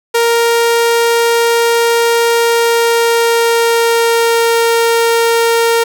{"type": "tone with pitch glide", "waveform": "sawtooth", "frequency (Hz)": [466.2, 462.4], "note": ["A#4", "A#4"], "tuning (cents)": [0, -14], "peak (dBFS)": -5, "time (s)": [0.14, 5.84], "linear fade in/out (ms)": 10, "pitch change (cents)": -14, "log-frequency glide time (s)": [2.34, 4.56], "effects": []}